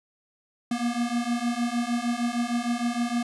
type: beating tone pair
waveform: square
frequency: 235.3 / 241.8 Hz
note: A#3 / B3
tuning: +16 / -36 cents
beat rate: 6.5 Hz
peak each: -29 / -28 dBFS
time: 0.71-3.23 s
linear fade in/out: 5 ms
effects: resampled to 24000 Hz + 10-bit